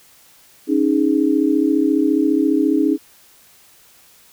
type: chord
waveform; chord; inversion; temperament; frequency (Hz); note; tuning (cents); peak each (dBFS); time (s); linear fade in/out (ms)
sine; C# suspended second; none; just; 277.2 / 311.8 / 415.8; C#4 / D#4 / G#4; 0 / +4 / +2; -17 / -16 / -22; 0.67-2.98; 50
effects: white hiss -50 dBFS RMS until 4.32 s